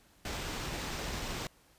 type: noise with sample-and-hold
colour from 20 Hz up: pink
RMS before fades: -38 dBFS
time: 0.25-1.47 s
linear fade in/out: 2 ms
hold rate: 11025 Hz
effects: pink hiss -64 dBFS RMS until 1.78 s + resampled to 32000 Hz